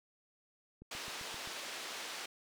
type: click train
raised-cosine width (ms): 3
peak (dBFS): -39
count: 6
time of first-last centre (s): 0.82-1.474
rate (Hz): 7.64
type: band-pass noise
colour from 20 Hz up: white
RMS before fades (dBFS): -44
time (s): 0.91-2.26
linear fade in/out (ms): 5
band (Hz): 320 to 4800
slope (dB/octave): 12
effects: none